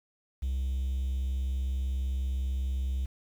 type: tone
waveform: triangle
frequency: 65.4 Hz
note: C2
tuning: in tune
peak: -25 dBFS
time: 0.42-3.06 s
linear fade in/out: 10 ms
effects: tanh soft clip ceiling -22 dBFS + 9-bit